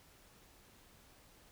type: silence
effects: pink hiss -63 dBFS RMS until 1.51 s